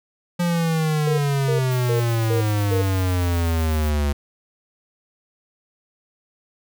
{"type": "exponential sweep", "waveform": "square", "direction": "down", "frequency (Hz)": [176, 71.2], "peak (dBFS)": -19, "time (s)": [0.39, 4.13], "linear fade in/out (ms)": 10}
{"type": "tone bursts", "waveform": "sine", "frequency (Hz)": 466.2, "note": "A#4", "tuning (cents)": 0, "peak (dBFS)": -21, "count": 5, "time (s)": [1.07, 2.82], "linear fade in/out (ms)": 5, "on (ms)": 110, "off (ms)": 300}
{"type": "noise with tremolo", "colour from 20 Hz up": "violet", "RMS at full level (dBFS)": -38, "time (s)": [1.71, 3.9], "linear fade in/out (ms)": 2, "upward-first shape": "sine", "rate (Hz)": 8, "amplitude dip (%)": 40}
{"effects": []}